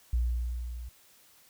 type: tone with level ramp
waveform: sine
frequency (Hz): 59.8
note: A#1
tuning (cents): +45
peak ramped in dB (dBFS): -23 to -38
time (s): 0.13-0.89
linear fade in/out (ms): 5
effects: white hiss -60 dBFS RMS until 1.49 s